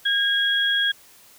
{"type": "tone pair together", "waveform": "sine", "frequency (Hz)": [1627, 3311], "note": ["G#6", "G#7"], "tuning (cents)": [-36, -6], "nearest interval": "octave", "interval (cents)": 1230, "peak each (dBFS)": -21, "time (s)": [0.05, 0.92], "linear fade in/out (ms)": 10, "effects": ["white hiss -51 dBFS RMS until 1.38 s"]}